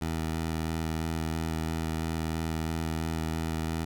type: tone with vibrato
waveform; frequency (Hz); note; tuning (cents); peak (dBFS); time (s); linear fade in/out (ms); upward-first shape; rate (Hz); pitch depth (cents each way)
15% pulse; 80.6; E2; -38; -23; 0.01-3.85; 10; square; 3; 13
effects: none